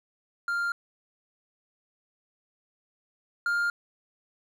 triangle tone pair in turn, 1396.9 / 1404.7 Hz, F6 / F6, 0 / +10 cents, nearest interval unison, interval 10 cents, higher second, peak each -24 / -22 dBFS, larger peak second, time 0.48-0.72 / 3.46-3.7 s, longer neither, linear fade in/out 2 ms, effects none

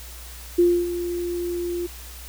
sine tone with ADSR envelope, 349.2 Hz, F4, in tune, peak -12 dBFS, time 0.58-1.87 s, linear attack 12 ms, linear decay 270 ms, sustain -12 dB, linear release 13 ms, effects added 60 Hz sine -39 dBFS peak until 2.28 s + white hiss -42 dBFS RMS until 2.28 s

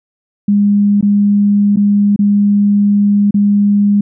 sine tone with dropouts, 203.8 Hz, G#3, 32 cents flat, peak -7 dBFS, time 0.48-4.01 s, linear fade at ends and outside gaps 5 ms, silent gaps 1.011-1.026 / 1.761-1.77 / 2.162-2.19 / 3.309-3.342 s, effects none

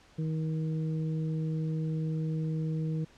harmonic tone, 158.2 Hz, D#3, 29 cents sharp, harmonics 1 / 2 / 3, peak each -29 / -40 / -43 dBFS, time 0.18-3.05 s, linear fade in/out 10 ms, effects pink hiss -59 dBFS RMS until 3.17 s + low-pass 6000 Hz 12 dB/octave

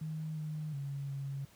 sine tone with pitch steps, 156.6 / 153.7 / 139.7 / 138 Hz, D#3 / D#3 / C#3 / C#3, +11 / -21 / +14 / -7 cents, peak -36 dBFS, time 0.01-1.45 s, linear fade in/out 5 ms, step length 360 ms, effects pink hiss -62 dBFS RMS until 1.55 s + high-pass 60 Hz 12 dB/octave

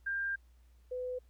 sine tone pair in turn, 1595 / 502.4 Hz, G6 / B4, +30 / +30 cents, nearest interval octave + minor sixth, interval 2000 cents, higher first, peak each -32 / -35 dBFS, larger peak first, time 0.06-0.36 / 0.91-1.19 s, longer first, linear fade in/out 10 ms, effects added 60 Hz sine -59 dBFS peak until 1.29 s + pink hiss -75 dBFS RMS until 1.29 s

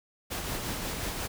pink noise with tremolo, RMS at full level -33 dBFS, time 0.3-1.28 s, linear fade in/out 20 ms, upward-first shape sine, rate 5.6 Hz, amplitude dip 30%, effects none

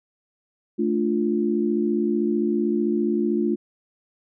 sine chord, D minor, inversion second, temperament equal, 220 / 293.7 / 349.2 Hz, A3 / D4 / F4, 0 / 0 / 0 cents, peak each -23 / -26 / -23 dBFS, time 0.78-3.56 s, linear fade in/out 20 ms, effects none

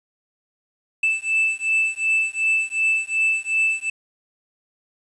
triangle beating tone pair, 2637 / 2639.7 Hz, E7 / E7, 0 / +2 cents, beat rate 2.7 Hz, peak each -20 dBFS, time 1.03-3.9 s, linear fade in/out 5 ms, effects resampled to 22050 Hz + 8-bit

